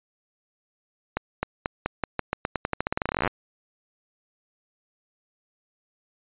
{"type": "accelerating click train", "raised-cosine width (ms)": 0.5, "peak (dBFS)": -9, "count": 29, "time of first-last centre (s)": [1.17, 3.276], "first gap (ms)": 260, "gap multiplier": 0.88, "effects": ["resampled to 8000 Hz"]}